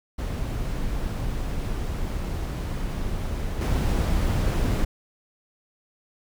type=noise with level steps; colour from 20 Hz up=brown; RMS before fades=-28 / -22 dBFS; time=0.18-4.85 s; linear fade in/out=10 ms; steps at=3.61 s; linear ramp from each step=2 ms; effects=none